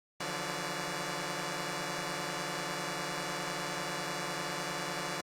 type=tone cluster; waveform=5% pulse; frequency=147.4 / 170.9 / 180.9 / 576 Hz; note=D3 / F3 / F#3 / D5; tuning=+7 / -37 / -39 / -34 cents; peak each=-29 dBFS; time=0.2-5.21 s; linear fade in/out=5 ms; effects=low-pass 12000 Hz 12 dB/octave + Opus 48 kbps